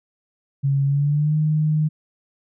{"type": "tone with pitch glide", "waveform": "sine", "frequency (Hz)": [138.59, 153.78], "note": ["C#3", "D#3"], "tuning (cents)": [0, -20], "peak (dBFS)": -16, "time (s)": [0.63, 1.89], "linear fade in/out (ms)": 20, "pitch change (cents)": 180, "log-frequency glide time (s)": [0.85, 1.36], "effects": []}